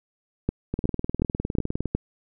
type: two click trains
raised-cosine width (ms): 3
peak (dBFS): -13 / -9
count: 23 / 5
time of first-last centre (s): 0.74-1.857 / 0.49-1.95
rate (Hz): 19.7 / 2.74
effects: none